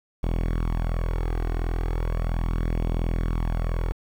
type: tone with flanger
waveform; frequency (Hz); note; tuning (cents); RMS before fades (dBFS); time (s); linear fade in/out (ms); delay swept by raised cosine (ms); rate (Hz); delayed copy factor
sawtooth; 41.44; E1; +10; -25; 0.23-3.92; 0; 0.3 to 2.7; 0.37; +0.5
effects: low-pass 2000 Hz 12 dB/octave + 8-bit